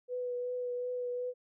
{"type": "tone with vibrato", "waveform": "sine", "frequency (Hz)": 493.9, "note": "B4", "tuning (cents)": 0, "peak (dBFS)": -33, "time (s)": [0.08, 1.34], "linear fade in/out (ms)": 50, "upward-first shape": "triangle", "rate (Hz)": 2.7, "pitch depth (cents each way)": 18, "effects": []}